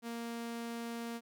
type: tone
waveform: sawtooth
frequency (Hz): 233.1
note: A#3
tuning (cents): 0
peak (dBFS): -35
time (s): 0.02-1.21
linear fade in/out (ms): 50
effects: none